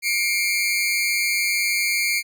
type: tone pair together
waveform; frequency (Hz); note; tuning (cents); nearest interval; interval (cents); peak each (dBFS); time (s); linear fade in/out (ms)
sawtooth; 2149 / 2342; C7 / D7; +46 / -5; minor second; 149; -19 / -19; 0.02-2.23; 50
effects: none